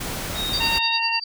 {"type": "noise", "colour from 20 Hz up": "pink", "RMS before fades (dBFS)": -29, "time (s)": [0, 0.79], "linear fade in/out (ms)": 10}
{"type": "tone with vibrato", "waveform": "sine", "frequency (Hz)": 3729, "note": "A#7", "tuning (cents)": 0, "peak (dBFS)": -25, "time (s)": [0.34, 1], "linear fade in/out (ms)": 50, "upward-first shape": "sine", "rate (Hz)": 3.6, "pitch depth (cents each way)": 12}
{"type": "tone with tremolo", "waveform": "sine", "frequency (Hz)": 4648, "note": "D8", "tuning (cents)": -19, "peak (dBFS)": -21, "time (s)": [0.53, 1.24], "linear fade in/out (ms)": 5, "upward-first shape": "sine", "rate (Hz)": 10, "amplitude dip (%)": 90}
{"type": "harmonic tone", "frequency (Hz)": 917, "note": "A#5", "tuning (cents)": -29, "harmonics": [1, 2, 3], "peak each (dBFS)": [-26, -31, -23], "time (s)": [0.6, 1.2], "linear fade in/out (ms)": 10}
{"effects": []}